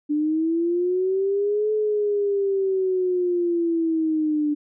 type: linear two-way sweep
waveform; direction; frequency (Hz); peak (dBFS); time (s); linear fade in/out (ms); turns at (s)
sine; up then down; 293.7 to 430.3 to 293.7; -19; 0.09-4.55; 20; 1.72
effects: none